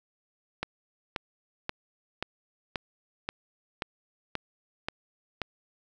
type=click train; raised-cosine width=0.3 ms; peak=-14 dBFS; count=10; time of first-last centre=0.63-5.417 s; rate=1.88 Hz; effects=none